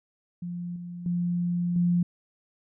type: tone with level steps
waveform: sine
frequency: 174.9 Hz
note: F3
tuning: 3 cents sharp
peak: -31 / -35 / -24 / -20 dBFS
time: 0.42-2.03 s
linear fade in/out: 5 ms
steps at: 0.76 / 1.06 / 1.76 s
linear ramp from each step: 2 ms
effects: none